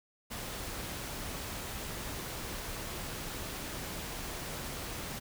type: noise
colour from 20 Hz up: pink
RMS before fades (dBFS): -40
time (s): 0.3-5.2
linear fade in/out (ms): 20
effects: none